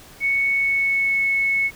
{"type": "tone with pitch glide", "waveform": "sine", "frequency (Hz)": [2217, 2200], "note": ["C#7", "C#7"], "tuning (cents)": [0, -14], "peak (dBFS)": -17, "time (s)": [0.2, 1.71], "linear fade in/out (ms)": 50, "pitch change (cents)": -14, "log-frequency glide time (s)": [0.46, 1.23], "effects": ["pink hiss -45 dBFS RMS until 1.75 s"]}